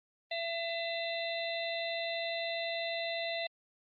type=harmonic tone with a mistuned harmonic; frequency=671 Hz; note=E5; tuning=31 cents sharp; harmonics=1 / 3 / 4 / 5 / 6; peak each=-36 / -40 / -43 / -43 / -42 dBFS; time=0.31-3.47 s; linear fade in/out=5 ms; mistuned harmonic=5; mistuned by=+120 cents; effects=Opus 24 kbps